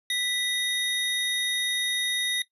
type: tone pair together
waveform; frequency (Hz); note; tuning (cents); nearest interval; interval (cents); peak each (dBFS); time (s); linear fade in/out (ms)
square; 1976 / 3730; B6 / A#7; 0 / 0; major seventh; 1100; -31 / -26; 0.1-2.42; 2
effects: noise-tail reverb RT60 0.1 s tail -18 dB re dry + resampled to 32000 Hz